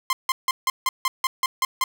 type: tone bursts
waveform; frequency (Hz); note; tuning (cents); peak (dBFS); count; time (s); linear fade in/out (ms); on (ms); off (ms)
sawtooth; 1046.5; C6; 0; -15; 10; 0.1-1.84; 2; 30; 160
effects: none